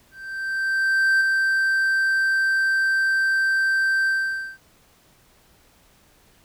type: tone with ADSR envelope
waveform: triangle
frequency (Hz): 1563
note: G6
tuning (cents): -6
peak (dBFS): -13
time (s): 0.11-4.58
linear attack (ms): 1100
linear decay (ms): 3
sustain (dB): -3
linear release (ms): 510
effects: pink hiss -57 dBFS RMS until 6.44 s